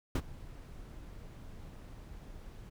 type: noise with ADSR envelope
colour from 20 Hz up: brown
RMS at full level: -25 dBFS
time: 0.15-2.7 s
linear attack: 5 ms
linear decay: 52 ms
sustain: -23 dB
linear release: 14 ms
effects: none